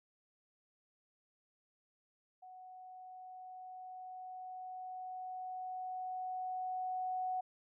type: tone with level ramp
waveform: sine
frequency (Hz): 741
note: F#5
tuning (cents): +2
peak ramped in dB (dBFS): -51 to -34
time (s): 2.42-7.41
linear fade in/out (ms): 10
effects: none